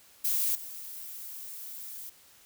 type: noise with level steps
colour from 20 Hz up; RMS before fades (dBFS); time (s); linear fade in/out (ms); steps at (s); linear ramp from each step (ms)
violet; -28 / -42; 0.24-2.1; 10; 0.55; 2
effects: white hiss -58 dBFS RMS until 2.45 s